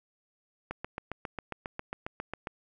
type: click train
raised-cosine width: 0.5 ms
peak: -20 dBFS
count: 14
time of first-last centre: 0.71-2.472 s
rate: 7.38 Hz
effects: none